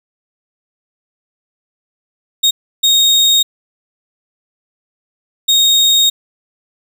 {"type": "tone bursts at uneven times", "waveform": "35% pulse", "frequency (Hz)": 3724, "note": "A#7", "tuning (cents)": -2, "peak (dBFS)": -6, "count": 3, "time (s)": [[2.43, 2.51], [2.83, 3.43], [5.48, 6.1]], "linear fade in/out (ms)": 10, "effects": []}